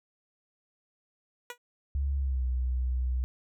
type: tone with exponential decay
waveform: 10% pulse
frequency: 485.1 Hz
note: B4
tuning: 31 cents flat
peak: -25 dBFS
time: 1.5-1.58 s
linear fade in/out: 2 ms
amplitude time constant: 16 ms
type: tone with pitch glide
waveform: sine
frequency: 69.3 to 62.82 Hz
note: C#2 to B1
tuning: 0 to +30 cents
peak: -26 dBFS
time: 1.95-3.24 s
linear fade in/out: 0 ms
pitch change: -170 cents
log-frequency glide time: 2.16-2.45 s
effects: none